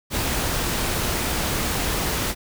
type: noise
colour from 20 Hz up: pink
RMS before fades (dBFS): -24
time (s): 0.1-2.35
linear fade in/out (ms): 50
effects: none